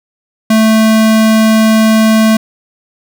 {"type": "tone", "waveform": "square", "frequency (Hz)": 220, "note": "A3", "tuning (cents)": 0, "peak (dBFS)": -6, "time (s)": [0.5, 2.37], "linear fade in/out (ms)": 5, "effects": []}